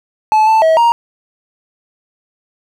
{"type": "tone with pitch steps", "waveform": "triangle", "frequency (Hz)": [865, 882, 643, 937], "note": ["A5", "A5", "E5", "A#5"], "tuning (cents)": [-30, 4, -43, 9], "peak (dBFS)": -5, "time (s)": [0.32, 0.92], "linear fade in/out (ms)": 0, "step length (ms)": 150, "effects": []}